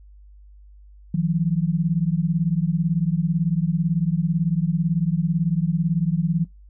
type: beating tone pair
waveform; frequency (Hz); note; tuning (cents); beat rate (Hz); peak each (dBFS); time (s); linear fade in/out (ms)
sine; 159.4 / 177.4; D#3 / F3; +42 / +27; 18; -21; 1.14-6.45; 5
effects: noise-tail reverb RT60 0.2 s tail -23 dB re dry + added 50 Hz sine -44 dBFS peak until 6.69 s